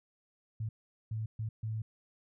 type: tone bursts at uneven times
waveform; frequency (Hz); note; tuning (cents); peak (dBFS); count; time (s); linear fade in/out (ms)
sine; 110; A2; 0; -33; 4; 0.6-0.69 / 1.11-1.26 / 1.39-1.49 / 1.63-1.82; 5
effects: none